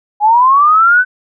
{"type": "linear sweep", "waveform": "sine", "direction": "up", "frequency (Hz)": [817, 1524], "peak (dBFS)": -5, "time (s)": [0.2, 1.05], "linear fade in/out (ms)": 50, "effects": []}